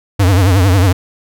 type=tone with vibrato; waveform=square; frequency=94.3 Hz; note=F#2; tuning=33 cents sharp; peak=-8 dBFS; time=0.19-0.93 s; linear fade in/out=10 ms; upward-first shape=triangle; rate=11 Hz; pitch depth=160 cents each way; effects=none